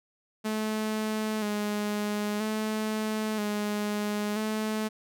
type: tone with vibrato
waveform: sawtooth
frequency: 212.3 Hz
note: G#3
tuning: 38 cents sharp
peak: -24 dBFS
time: 0.44-4.89 s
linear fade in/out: 20 ms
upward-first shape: square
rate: 0.51 Hz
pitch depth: 33 cents each way
effects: none